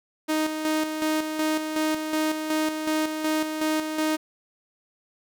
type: tone with tremolo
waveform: sawtooth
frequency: 311.1 Hz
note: D#4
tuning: in tune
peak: -18 dBFS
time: 0.28-4.17 s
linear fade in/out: 20 ms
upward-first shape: square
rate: 2.7 Hz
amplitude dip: 50%
effects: none